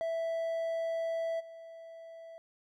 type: tone with level steps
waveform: triangle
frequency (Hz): 659.3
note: E5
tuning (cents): 0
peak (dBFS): -29 / -44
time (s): 0.01-2.38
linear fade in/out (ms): 0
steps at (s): 1.39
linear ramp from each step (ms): 20
effects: none